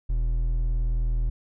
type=tone with hard clipping; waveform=triangle; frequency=40.45 Hz; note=E1; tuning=32 cents flat; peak=-23 dBFS; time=0.09-1.3 s; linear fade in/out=10 ms; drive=9 dB; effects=none